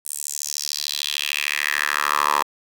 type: tone with high-pass filter sweep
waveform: 10% pulse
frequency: 73.42 Hz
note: D2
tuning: in tune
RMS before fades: -24 dBFS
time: 0.05-2.43 s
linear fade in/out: 10 ms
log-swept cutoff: 9400 to 910 Hz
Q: 3.4
effects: 7-bit